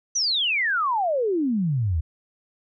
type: exponential sweep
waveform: sine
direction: down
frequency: 6150 to 73.42 Hz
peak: -20 dBFS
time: 0.15-2.01 s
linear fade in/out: 10 ms
effects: none